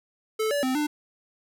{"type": "tone with pitch steps", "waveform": "square", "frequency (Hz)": [436.4, 575, 258.8, 298.4], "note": ["A4", "D5", "C4", "D4"], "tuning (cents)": [-14, -37, -19, 28], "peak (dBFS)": -24, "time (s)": [0.39, 0.87], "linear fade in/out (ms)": 10, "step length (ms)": 120, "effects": []}